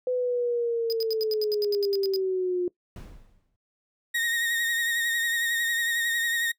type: linear sweep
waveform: sine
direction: down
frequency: 505 to 353.6 Hz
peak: -23 dBFS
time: 0.07-2.68 s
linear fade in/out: 2 ms
type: tone bursts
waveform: square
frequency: 4978 Hz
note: D#8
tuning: in tune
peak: -29 dBFS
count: 13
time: 0.9-2.161 s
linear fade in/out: 0 ms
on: 25 ms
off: 78 ms
type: noise with exponential decay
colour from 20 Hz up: brown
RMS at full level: -35 dBFS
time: 2.96-3.56 s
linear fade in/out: 2 ms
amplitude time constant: 130 ms
type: tone with vibrato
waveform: 35% pulse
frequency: 1864.7 Hz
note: A#6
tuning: in tune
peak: -23 dBFS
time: 4.14-6.52 s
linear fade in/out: 10 ms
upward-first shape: sine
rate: 11 Hz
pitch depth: 33 cents each way
effects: noise-tail reverb RT60 0.1 s tail -21 dB re dry